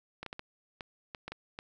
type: clicks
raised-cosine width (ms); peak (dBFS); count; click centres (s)
0.3; -24; 9; 0.23 / 0.263 / 0.329 / 0.394 / 0.808 / 1.148 / 1.28 / 1.32 / 1.589
effects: none